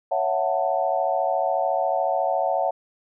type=chord; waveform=sine; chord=F# minor seventh; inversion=second; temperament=just; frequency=555 / 666 / 740 / 888 Hz; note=C#5 / E5 / F#5 / A5; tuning=+2 / +18 / 0 / +16 cents; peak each=-26 / -25 / -24 / -29 dBFS; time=0.11-2.71 s; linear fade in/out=10 ms; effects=none